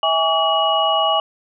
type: tone cluster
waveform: sine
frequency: 648 / 819 / 1141 / 2911 Hz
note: E5 / G#5 / C#6 / F#7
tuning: -30 / -24 / +50 / -29 cents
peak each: -20 dBFS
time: 0.03-1.2 s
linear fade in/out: 2 ms
effects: none